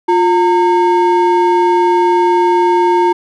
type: ring-modulated tone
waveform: triangle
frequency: 633 Hz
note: D#5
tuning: 30 cents sharp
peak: -3 dBFS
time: 0.08-3.13 s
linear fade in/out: 10 ms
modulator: 281 Hz
effects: none